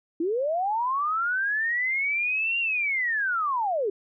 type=linear two-way sweep; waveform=sine; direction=up then down; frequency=311.1 to 2794 to 375.7 Hz; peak=-23 dBFS; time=0.2-3.9 s; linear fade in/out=5 ms; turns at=2.59 s; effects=none